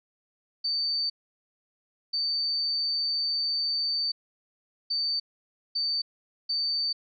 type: tone bursts at uneven times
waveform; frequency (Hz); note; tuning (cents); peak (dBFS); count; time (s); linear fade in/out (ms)
sine; 4577; D8; -45; -25; 5; 0.64-1.1 / 2.13-4.12 / 4.9-5.2 / 5.75-6.02 / 6.49-6.93; 10
effects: none